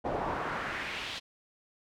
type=noise with band-pass filter sweep; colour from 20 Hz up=brown; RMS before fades=-35 dBFS; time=0.04-1.2 s; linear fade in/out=20 ms; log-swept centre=640 to 3700 Hz; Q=1.9; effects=none